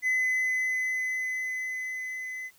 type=tone with level ramp; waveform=triangle; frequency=2024 Hz; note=B6; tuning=42 cents sharp; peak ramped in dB=-20 to -33 dBFS; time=0.02-2.51 s; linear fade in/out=50 ms; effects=tanh soft clip ceiling -17 dBFS + white hiss -61 dBFS RMS until 2.58 s